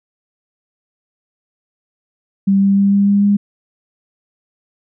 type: tone with pitch steps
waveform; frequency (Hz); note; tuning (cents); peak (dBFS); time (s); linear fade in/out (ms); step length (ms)
sine; 196 / 197.36 / 198.74 / 200.1 / 201.5 / 202.9; G3 / G3 / G3 / G3 / G3 / G#3; 0 / +12 / +24 / +36 / +48 / -40; -9; 2.47-3.37; 10; 150
effects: none